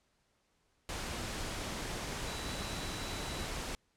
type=tone in noise; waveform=sine; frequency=3937 Hz; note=B7; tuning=6 cents flat; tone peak=-48 dBFS; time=2.27-3.46 s; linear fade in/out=0 ms; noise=pink; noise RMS=-39 dBFS; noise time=0.89-3.75 s; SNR=-12 dB; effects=pink hiss -75 dBFS RMS until 3.96 s + low-pass 9000 Hz 12 dB/octave